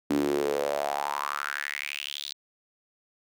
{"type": "tone with high-pass filter sweep", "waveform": "sawtooth", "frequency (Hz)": 71.8, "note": "D2", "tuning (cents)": -39, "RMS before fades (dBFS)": -30, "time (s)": [0.1, 2.33], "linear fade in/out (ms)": 5, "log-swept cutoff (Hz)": [270, 4100], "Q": 5.5, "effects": []}